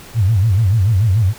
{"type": "tone with vibrato", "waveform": "sine", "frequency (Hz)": 102.9, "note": "G#2", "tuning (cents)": -16, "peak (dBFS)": -10, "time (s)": [0.14, 1.34], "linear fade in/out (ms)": 50, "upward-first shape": "sine", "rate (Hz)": 6.9, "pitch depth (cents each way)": 220, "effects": ["pink hiss -38 dBFS RMS until 1.38 s"]}